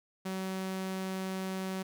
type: tone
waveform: sawtooth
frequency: 189.1 Hz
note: F#3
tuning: 38 cents sharp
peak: -30 dBFS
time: 0.25-1.83 s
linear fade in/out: 10 ms
effects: none